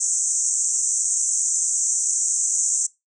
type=band-pass noise; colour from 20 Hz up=white; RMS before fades=-22 dBFS; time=0-2.87 s; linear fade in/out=10 ms; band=6100 to 8300 Hz; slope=96 dB/octave; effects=noise-tail reverb RT60 0.2 s tail -21 dB re dry

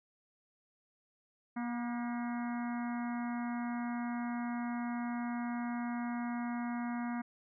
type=harmonic tone with a mistuned harmonic; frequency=239.6 Hz; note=A#3; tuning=48 cents sharp; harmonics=1 / 3 / 4 / 5 / 6 / 7 / 8 / 9; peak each=-35 / -45 / -47 / -49 / -51 / -52 / -53 / -54 dBFS; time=1.56-7.22 s; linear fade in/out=10 ms; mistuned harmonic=7; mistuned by=-59 cents; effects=none

